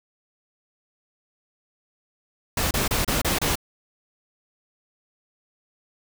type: noise bursts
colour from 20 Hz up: pink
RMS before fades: -23 dBFS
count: 6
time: 2.57-3.555 s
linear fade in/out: 5 ms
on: 140 ms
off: 29 ms
effects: none